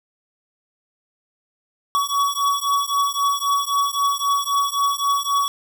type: beating tone pair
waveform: square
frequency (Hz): 1126 / 1129.8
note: C#6 / C#6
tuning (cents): +27 / +33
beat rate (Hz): 3.8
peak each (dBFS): -22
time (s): 1.95-5.48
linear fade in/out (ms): 0
effects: none